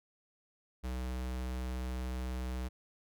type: tone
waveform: square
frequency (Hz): 63.1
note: B1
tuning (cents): +38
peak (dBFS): -36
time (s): 0.83-2.69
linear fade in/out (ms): 20
effects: none